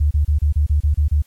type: tone bursts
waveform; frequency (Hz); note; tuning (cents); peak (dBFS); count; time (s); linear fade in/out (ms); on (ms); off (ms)
sine; 74; D2; +14; -12; 9; 0-1.222; 10; 110; 29
effects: white hiss -57 dBFS RMS until 1.26 s + MP3 64 kbps